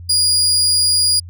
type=tone; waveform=30% pulse; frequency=4868 Hz; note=D#8; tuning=39 cents flat; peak=-9 dBFS; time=0.09-1.2 s; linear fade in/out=10 ms; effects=added 87 Hz sine -31 dBFS peak until 1.29 s